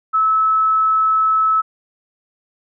sine tone, 1300 Hz, E6, 24 cents flat, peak -12 dBFS, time 0.13-1.62 s, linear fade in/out 20 ms, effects none

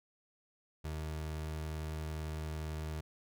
30% pulse tone, 77.78 Hz, D#2, in tune, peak -35 dBFS, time 0.84-3.01 s, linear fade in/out 10 ms, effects none

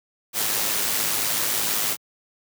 white noise with amplitude modulation, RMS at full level -22 dBFS, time 0.33-1.97 s, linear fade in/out 50 ms, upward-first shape sine, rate 106 Hz, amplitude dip 40%, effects high-pass 100 Hz 12 dB/octave

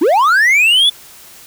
triangle linear sweep, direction up, 270 to 3520 Hz, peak -6 dBFS, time 0.01-0.9 s, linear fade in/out 10 ms, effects white hiss -39 dBFS RMS until 1.46 s

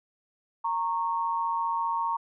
sine tone pair together, 925 / 1100 Hz, A#5 / C#6, -14 / -14 cents, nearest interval minor third, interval 300 cents, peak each -27 / -30 dBFS, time 0.64-2.17 s, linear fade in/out 10 ms, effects none

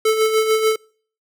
square tone with tremolo, 438 Hz, A4, 8 cents flat, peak -13 dBFS, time 0.05-0.76 s, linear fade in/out 5 ms, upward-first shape sine, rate 6.8 Hz, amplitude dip 55%, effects noise-tail reverb RT60 0.5 s tail -26 dB re dry

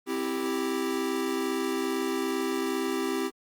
square chord, C major, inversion none, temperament equal, 261.6 / 329.6 / 392 Hz, C4 / E4 / G4, 0 / 0 / 0 cents, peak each -33 / -33 / -31 dBFS, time 0.06-3.31 s, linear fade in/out 50 ms, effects Opus 24 kbps

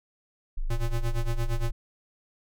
sine tone, 25.41 Hz, G#0, 37 cents flat, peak -25 dBFS, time 0.57-1.72 s, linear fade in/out 10 ms
square tone with tremolo, 116.54 Hz, A#2, in tune, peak -27 dBFS, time 0.7-1.71 s, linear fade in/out 5 ms, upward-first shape sine, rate 8.7 Hz, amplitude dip 85%
effects none

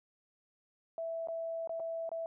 sine tone with dropouts, 659.3 Hz, E5, in tune, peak -35 dBFS, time 0.98-2.26 s, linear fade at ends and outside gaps 1 ms, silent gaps 1.273-1.285 / 1.674-1.694 / 1.797-1.801 / 2.092-2.116 s, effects none

